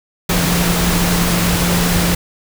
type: tone in noise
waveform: sine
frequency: 174.5 Hz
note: F3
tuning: 1 cent flat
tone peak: -16 dBFS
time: 0.29-2.15 s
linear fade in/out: 5 ms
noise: pink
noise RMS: -17 dBFS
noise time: 0.29-2.15 s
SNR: -2 dB
effects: none